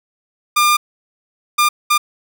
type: tone bursts at uneven times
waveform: sawtooth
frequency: 1202 Hz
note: D6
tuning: 40 cents sharp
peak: -7 dBFS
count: 3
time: 0.56-0.77 / 1.58-1.69 / 1.9-1.98 s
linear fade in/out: 10 ms
effects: none